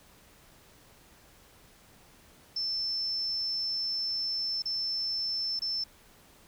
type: tone with dropouts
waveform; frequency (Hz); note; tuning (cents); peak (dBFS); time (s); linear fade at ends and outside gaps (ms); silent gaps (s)
sine; 5310; E8; +12; -29; 2.56-5.84; 5; 4.622-4.655 / 5.593-5.618
effects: pink hiss -58 dBFS RMS until 6.47 s